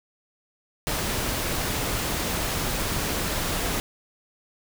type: noise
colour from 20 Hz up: pink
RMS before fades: -27 dBFS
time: 0.87-3.8 s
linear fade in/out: 0 ms
effects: none